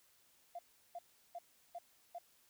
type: tone bursts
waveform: triangle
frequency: 694 Hz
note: F5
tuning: 11 cents flat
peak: -39 dBFS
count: 5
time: 0.55-2.185 s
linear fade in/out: 5 ms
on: 39 ms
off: 360 ms
effects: tanh soft clip ceiling -41 dBFS + white hiss -70 dBFS RMS until 2.49 s